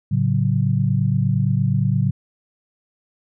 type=chord; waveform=sine; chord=F# minor; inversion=first; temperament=equal; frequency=110 / 138.59 / 185 Hz; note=A2 / C#3 / F#3; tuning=0 / 0 / 0 cents; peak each=-20 / -19 / -22 dBFS; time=0.11-2.11 s; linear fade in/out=10 ms; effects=none